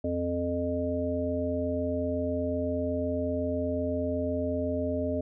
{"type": "harmonic tone", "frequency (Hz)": 87.2, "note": "F2", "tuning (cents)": -2, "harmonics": [1, 3, 5, 7], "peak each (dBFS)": [-34, -31, -35, -31], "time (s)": [0.04, 5.21], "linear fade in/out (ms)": 5, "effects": []}